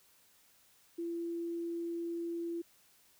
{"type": "tone", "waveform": "sine", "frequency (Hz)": 338.6, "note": "E4", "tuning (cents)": 46, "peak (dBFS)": -35, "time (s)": [0.98, 2.62], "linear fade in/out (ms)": 10, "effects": ["white hiss -66 dBFS RMS until 3.19 s"]}